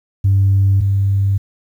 sine tone pair in turn, 97.8 / 98.54 Hz, G2 / G2, -4 / +10 cents, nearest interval unison, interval 14 cents, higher second, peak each -8 / -11 dBFS, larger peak first, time 0.24-0.81 / 0.81-1.38 s, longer neither, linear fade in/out 10 ms, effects tanh soft clip ceiling -6 dBFS + 8-bit

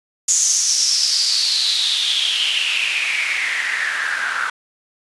white noise with band-pass filter sweep, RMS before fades -19 dBFS, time 0.28-4.5 s, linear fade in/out 5 ms, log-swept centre 6800 to 1400 Hz, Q 6.8, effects resampled to 24000 Hz

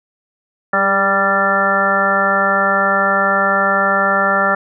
harmonic tone with a mistuned harmonic, 196 Hz, G3, in tune, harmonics 1 / 2 / 3 / 4 / 5 / 6 / 7 / 9, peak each -24 / -27 / -19 / -21 / -27 / -22 / -16 / -18 dBFS, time 0.73-4.55 s, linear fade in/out 5 ms, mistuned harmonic 2, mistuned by +33 cents, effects none

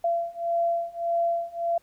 sine beating tone pair, 680 / 681.7 Hz, F5 / F5, -46 / -42 cents, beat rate 1.7 Hz, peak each -27 / -26 dBFS, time 0.04-1.78 s, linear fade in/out 5 ms, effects pink hiss -64 dBFS RMS until 1.82 s

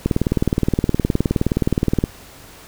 click train, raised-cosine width 3 ms, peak -3 dBFS, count 39, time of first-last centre 0.06-2.039 s, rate 19.2 Hz, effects pink hiss -42 dBFS RMS until 2.67 s

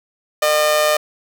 sawtooth tone with amplitude modulation, 606 Hz, D#5, 46 cents flat, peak -7 dBFS, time 0.42-0.97 s, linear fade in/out 5 ms, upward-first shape sine, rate 151 Hz, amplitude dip 55%, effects none

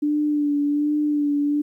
sine tone with vibrato, 293.7 Hz, D4, in tune, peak -18 dBFS, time 0.02-1.62 s, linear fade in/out 10 ms, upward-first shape sine, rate 1.3 Hz, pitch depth 30 cents each way, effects 10-bit

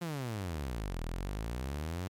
sawtooth exponential two-way sweep, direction down then up, 178.8 to 38.89 to 95.3 Hz, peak -31 dBFS, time 0.01-2.08 s, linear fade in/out 10 ms, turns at 1.02 s, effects MP3 96 kbps

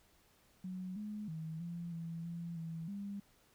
sine tone with pitch steps, 184.5 / 210.5 / 159.6 / 171.2 / 166 / 169.7 / 163.7 / 200.5 Hz, F#3 / G#3 / D#3 / F3 / E3 / F3 / E3 / G3, -5 / +24 / +44 / -34 / +12 / -49 / -12 / +39 cents, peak -40 dBFS, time 0.64-3.2 s, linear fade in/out 5 ms, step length 320 ms, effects pink hiss -69 dBFS RMS until 3.54 s

